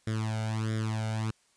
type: tone with flanger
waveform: sawtooth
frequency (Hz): 110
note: A2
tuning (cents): 0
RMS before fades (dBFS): -31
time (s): 0.07-1.31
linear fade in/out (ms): 5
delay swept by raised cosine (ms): 0.56 to 1.38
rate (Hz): 1.5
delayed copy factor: +0.85
effects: white hiss -67 dBFS RMS until 1.56 s + resampled to 22050 Hz